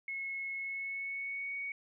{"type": "tone with pitch glide", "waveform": "sine", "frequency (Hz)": [2181, 2236], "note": ["C#7", "C#7"], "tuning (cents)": [-29, 14], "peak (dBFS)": -36, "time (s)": [0.08, 1.72], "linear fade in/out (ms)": 2, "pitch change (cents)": 43, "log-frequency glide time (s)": [0.56, 1.56], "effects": []}